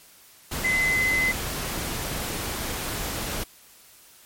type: tone in noise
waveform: sine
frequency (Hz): 2038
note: C7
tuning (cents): -46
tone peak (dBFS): -20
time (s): 0.64-1.32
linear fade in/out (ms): 10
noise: pink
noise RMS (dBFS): -30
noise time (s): 0.51-3.44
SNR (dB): +7
effects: white hiss -52 dBFS RMS until 4.25 s + MP3 64 kbps